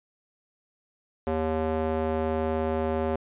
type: tone with band-pass filter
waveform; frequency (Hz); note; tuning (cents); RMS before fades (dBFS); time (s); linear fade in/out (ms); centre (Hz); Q
square; 79.3; D#2; +33; -27; 1.27-3.16; 0; 530; 1.3
effects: resampled to 8000 Hz